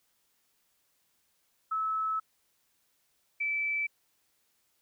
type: tone pair in turn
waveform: sine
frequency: 1300 / 2316 Hz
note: E6 / D7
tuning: -24 / -25 cents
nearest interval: minor seventh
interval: 999 cents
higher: second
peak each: -28 / -28 dBFS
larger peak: neither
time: 1.71-2.2 / 3.4-3.87 s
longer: first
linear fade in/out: 10 ms
effects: white hiss -73 dBFS RMS until 4.81 s